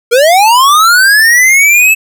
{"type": "linear sweep", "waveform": "square", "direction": "up", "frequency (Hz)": [451.7, 2637], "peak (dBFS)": -4, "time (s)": [0.11, 1.95], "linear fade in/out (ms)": 20, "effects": []}